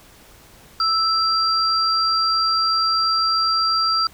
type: tone pair together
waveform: sine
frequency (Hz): 1318.5 / 4737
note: E6 / D8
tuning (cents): 0 / +14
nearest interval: octave + minor seventh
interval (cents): 2214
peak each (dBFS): -19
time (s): 0.8-4.07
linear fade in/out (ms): 2
effects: pink hiss -48 dBFS RMS until 4.13 s